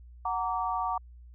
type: chord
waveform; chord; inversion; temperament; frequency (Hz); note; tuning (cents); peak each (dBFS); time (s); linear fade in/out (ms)
sine; Gb augmented; none; just; 740 / 925 / 1156.2; Gb5 / Bb5 / D6; 0 / -14 / -27; -32; 0.25-0.98; 5
effects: added 60 Hz sine -47 dBFS peak until 1.34 s